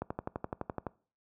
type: click train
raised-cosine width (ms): 1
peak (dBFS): -20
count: 11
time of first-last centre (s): 0.02-0.867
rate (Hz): 11.8
effects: noise-tail reverb RT60 0.4 s tail -22 dB re dry + high-pass 60 Hz 12 dB/octave